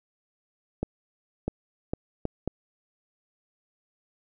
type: accelerating click train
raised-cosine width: 2 ms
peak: -14 dBFS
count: 5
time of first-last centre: 0.83-2.476 s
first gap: 650 ms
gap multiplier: 0.7
effects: none